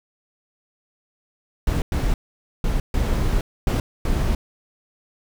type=noise bursts at uneven times; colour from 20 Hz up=brown; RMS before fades=-20 dBFS; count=6; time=1.67-1.82 / 1.92-2.14 / 2.64-2.8 / 2.94-3.41 / 3.67-3.8 / 4.05-4.35 s; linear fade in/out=2 ms; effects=none